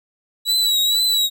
40% pulse tone with vibrato, 3911 Hz, B7, 18 cents flat, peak -14 dBFS, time 0.45-1.3 s, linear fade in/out 50 ms, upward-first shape triangle, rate 2.1 Hz, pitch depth 60 cents each way, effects none

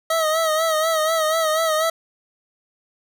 25% pulse tone with vibrato, 637 Hz, D#5, 41 cents sharp, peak -14 dBFS, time 0.1-1.9 s, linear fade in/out 5 ms, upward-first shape sine, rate 4.1 Hz, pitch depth 57 cents each way, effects none

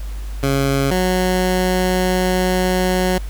15% pulse tone pair in turn, 137.7 / 183.81 Hz, C#3 / F#3, -11 / -11 cents, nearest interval perfect fourth, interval 500 cents, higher second, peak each -9 dBFS, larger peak neither, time 0.43-0.91 / 0.91-3.18 s, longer second, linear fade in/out 2 ms, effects added 50 Hz sine -24 dBFS peak until 3.29 s + pink hiss -42 dBFS RMS until 3.29 s

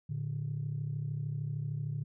sine tone pair together, 114.2 / 147.38 Hz, A#2 / D3, -35 / +6 cents, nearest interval major third, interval 441 cents, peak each -36 / -34 dBFS, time 0.09-2.04 s, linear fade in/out 10 ms, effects tanh soft clip ceiling -27 dBFS

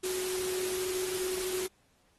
sine tone in noise, 370 Hz, F#4, in tune, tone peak -32 dBFS, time 0.03-1.67 s, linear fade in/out 10 ms, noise white, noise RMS -37 dBFS, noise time 0.03-1.67 s, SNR +2 dB, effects pink hiss -69 dBFS RMS until 2.18 s + AAC 32 kbps

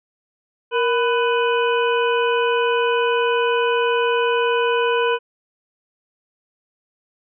harmonic tone with a mistuned harmonic, 497.6 Hz, B4, 13 cents sharp, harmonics 1 / 2 / 3 / 5 / 6, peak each -18 / -22 / -25 / -28 / -29 dBFS, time 0.71-5.19 s, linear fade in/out 50 ms, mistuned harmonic 1, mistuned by -99 cents, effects none

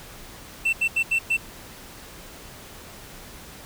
triangle tone bursts at uneven times, 2685 Hz, E7, 31 cents sharp, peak -17 dBFS, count 5, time 0.65-0.73 / 0.81-0.88 / 0.96-1.03 / 1.11-1.19 / 1.3-1.37 s, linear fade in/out 10 ms, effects pink hiss -43 dBFS RMS until 3.65 s

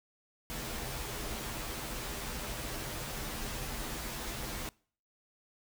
pink noise with comb filter, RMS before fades -39 dBFS, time 0.5-4.69 s, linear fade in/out 0 ms, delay 11 ms, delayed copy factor -0.75, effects noise-tail reverb RT60 0.5 s tail -25 dB re dry

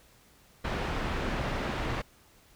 pink low-pass noise, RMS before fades -32 dBFS, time 0.64-2.02 s, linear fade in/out 10 ms, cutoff 2600 Hz, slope 12 dB/octave, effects pink hiss -60 dBFS RMS until 2.55 s

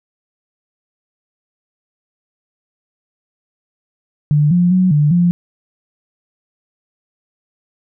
sine tone with pitch steps, 148.3 / 176.5 / 184.5 / 148 / 174.7 Hz, D3 / F3 / F#3 / D3 / F3, +17 / +19 / -5 / +14 / +1 cents, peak -9 dBFS, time 4.31-5.31 s, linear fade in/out 0 ms, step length 200 ms, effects none

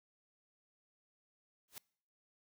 white noise with exponential growth, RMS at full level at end -44 dBFS, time 1.68-1.78 s, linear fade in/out 1 ms, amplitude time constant 21 ms, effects noise-tail reverb RT60 0.6 s tail -25 dB re dry

